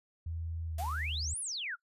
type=tone with pitch glide; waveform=sine; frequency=82.41 to 77.34 Hz; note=E2 to D#2; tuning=0 to -10 cents; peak=-35 dBFS; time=0.26-1.34 s; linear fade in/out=5 ms; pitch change=-110 cents; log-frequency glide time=0.66-0.83 s
type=exponential two-way sweep; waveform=sine; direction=up then down; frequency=639 to 10920 to 1297 Hz; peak=-35 dBFS; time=0.78-1.76 s; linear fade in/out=20 ms; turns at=1.4 s
type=noise with exponential decay; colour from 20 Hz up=white; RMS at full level=-45 dBFS; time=0.78-1.47 s; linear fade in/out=5 ms; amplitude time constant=150 ms
effects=noise-tail reverb RT60 0.1 s tail -22 dB re dry + resampled to 32000 Hz